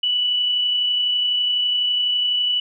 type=tone with amplitude modulation; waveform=sine; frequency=2960 Hz; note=F#7; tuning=in tune; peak=-16 dBFS; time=0.03-2.6 s; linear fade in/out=5 ms; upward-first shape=sine; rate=32 Hz; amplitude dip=25%; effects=none